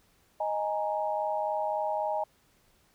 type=chord; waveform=sine; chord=D# suspended fourth; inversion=none; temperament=just; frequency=622.3 / 829.7 / 933.4 Hz; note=D#5 / G#5 / A#5; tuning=0 / -2 / +2 cents; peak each=-31 / -31 / -35 dBFS; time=0.4-2.24 s; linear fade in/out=5 ms; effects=pink hiss -66 dBFS RMS until 2.94 s